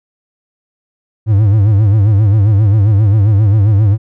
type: tone with vibrato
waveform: triangle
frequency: 103.83 Hz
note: G#2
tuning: in tune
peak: -4 dBFS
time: 1.26-3.98 s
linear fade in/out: 50 ms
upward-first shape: sine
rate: 7.5 Hz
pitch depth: 120 cents each way
effects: none